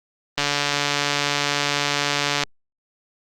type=click train; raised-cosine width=0.2 ms; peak=-3 dBFS; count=297; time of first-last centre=0.38-2.436 s; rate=144 Hz; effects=Opus 24 kbps